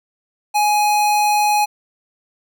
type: tone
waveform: square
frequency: 836 Hz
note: G#5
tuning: 11 cents sharp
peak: -14 dBFS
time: 0.54-1.66 s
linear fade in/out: 20 ms
effects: none